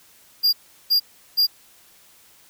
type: tone bursts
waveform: square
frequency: 4811 Hz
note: D8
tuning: 41 cents sharp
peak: -15 dBFS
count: 3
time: 0.43-1.47 s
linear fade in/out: 20 ms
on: 100 ms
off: 370 ms
effects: white hiss -53 dBFS RMS until 2.49 s